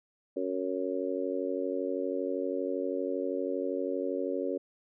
harmonic tone, 92.6 Hz, F#2, 2 cents sharp, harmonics 3 / 4 / 5 / 6, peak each -35 / -35 / -35 / -35 dBFS, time 0.36-4.58 s, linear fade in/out 10 ms, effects none

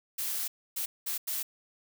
blue noise bursts at uneven times, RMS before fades -33 dBFS, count 4, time 0.18-0.48 / 0.76-0.86 / 1.06-1.18 / 1.27-1.43 s, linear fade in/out 10 ms, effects none

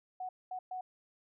sine tone bursts at uneven times, 740 Hz, F#5, in tune, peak -37 dBFS, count 3, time 0.2-0.29 / 0.51-0.59 / 0.71-0.81 s, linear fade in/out 5 ms, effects none

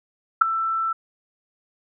sine tone with ADSR envelope, 1331 Hz, E6, 16 cents sharp, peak -5 dBFS, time 0.41-0.93 s, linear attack 10 ms, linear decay 3 ms, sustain -16 dB, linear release 8 ms, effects none

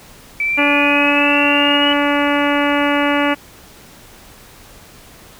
sine exponential sweep, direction up, 2306 to 2945 Hz, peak -15 dBFS, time 0.4-1.93 s, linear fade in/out 2 ms
harmonic tone, 288.1 Hz, D4, 33 cents flat, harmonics 1 / 2 / 3 / 4 / 5 / 6 / 7 / 8 / 9 / 10, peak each -17 / -20 / -22 / -23 / -24 / -25 / -25 / -26 / -27 / -27 dBFS, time 0.57-3.35 s, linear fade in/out 20 ms
effects pink hiss -42 dBFS RMS until 5.39 s

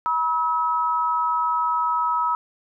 sine tone pair together, 967 / 1287.3 Hz, B5 / E6, -37 / -41 cents, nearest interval perfect fourth, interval 496 cents, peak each -22 dBFS, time 0.06-2.35 s, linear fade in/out 0 ms, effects none

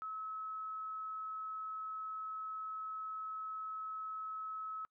sine tone, 1291 Hz, E6, 37 cents flat, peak -40 dBFS, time 0.02-4.85 s, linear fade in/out 0 ms, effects noise-tail reverb RT60 0.1 s tail -26 dB re dry

